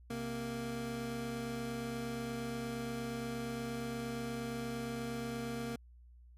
25% pulse tone pair together, 130.81 / 233.1 Hz, C3 / A#3, 0 / 0 cents, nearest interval minor seventh, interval 1000 cents, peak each -40 / -35 dBFS, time 0.1-5.76 s, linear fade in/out 5 ms, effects added 60 Hz sine -55 dBFS peak until 6.37 s + resampled to 32000 Hz

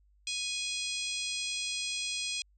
harmonic tone, 830.6 Hz, G#5, in tune, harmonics 3 / 4 / 5 / 6 / 7 / 8 / 9 / 10, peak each -38 / -38 / -40 / -41 / -43 / -47 / -45 / -43 dBFS, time 0.27-2.42 s, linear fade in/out 2 ms, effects added 50 Hz sine -62 dBFS peak until 2.57 s

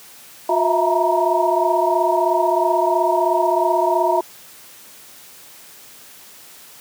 sine tone cluster, 359 / 646 / 669 / 920 / 956 Hz, F4 / E5 / E5 / A#5 / A#5, +48 / -35 / +25 / -23 / +43 cents, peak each -21 dBFS, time 0.49-4.21 s, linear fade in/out 5 ms, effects white hiss -43 dBFS RMS until 6.8 s + high-pass 100 Hz 12 dB/octave

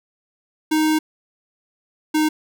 square tone pair in turn, 311.1 / 308.8 Hz, D#4 / D#4, 0 / -13 cents, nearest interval unison, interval 13 cents, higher first, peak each -16 dBFS, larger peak neither, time 0.71-0.99 / 2.14-2.29 s, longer first, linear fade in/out 10 ms, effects none

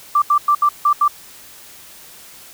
sine tone bursts at uneven times, 1174.7 Hz, D6, in tune, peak -10 dBFS, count 6, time 0.15-0.22 / 0.3-0.38 / 0.48-0.55 / 0.62-0.69 / 0.85-0.93 / 1.01-1.08 s, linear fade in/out 5 ms, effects white hiss -41 dBFS RMS until 2.53 s

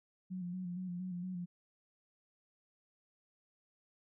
sine tone with vibrato, 180.4 Hz, F#3, 44 cents flat, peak -38 dBFS, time 0.3-1.46 s, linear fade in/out 20 ms, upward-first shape square, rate 4.3 Hz, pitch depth 41 cents each way, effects none

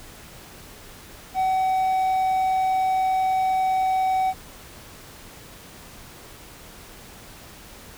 triangle tone, 755 Hz, F#5, 35 cents sharp, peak -17 dBFS, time 1.34-4.34 s, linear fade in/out 50 ms, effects pink hiss -44 dBFS RMS until 7.97 s

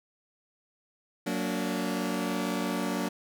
sawtooth chord, Gb augmented, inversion none, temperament just, 185 / 231.2 / 289.1 Hz, Gb3 / Bb3 / D4, 0 / -14 / -27 cents, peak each -29 dBFS, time 1.26-3.09 s, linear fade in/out 10 ms, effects none

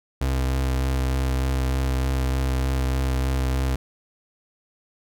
35% pulse tone with vibrato, 65.41 Hz, C2, in tune, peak -19 dBFS, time 0.21-3.76 s, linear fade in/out 5 ms, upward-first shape sine, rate 3.3 Hz, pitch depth 19 cents each way, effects none

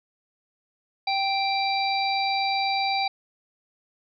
harmonic tone, 784 Hz, G5, in tune, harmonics 1 / 3 / 5 / 6, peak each -24 / -29 / -31 / -32 dBFS, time 1.07-3.08 s, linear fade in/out 5 ms, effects none

